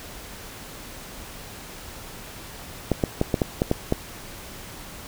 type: clicks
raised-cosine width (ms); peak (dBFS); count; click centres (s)
2; -6; 8; 2.917 / 3.038 / 3.214 / 3.342 / 3.418 / 3.619 / 3.714 / 3.924
effects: pink hiss -40 dBFS RMS until 5.07 s